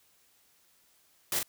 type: noise with echo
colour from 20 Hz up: white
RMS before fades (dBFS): -30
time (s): 1.32-1.39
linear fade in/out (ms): 2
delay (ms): 40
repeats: 1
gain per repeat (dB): -4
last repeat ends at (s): 1.43
effects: white hiss -66 dBFS RMS until 1.48 s